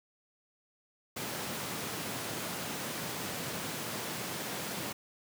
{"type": "high-pass noise", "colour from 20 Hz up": "pink", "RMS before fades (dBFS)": -38, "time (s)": [1.16, 4.93], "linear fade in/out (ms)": 10, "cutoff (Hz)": 120, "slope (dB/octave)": 24, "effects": []}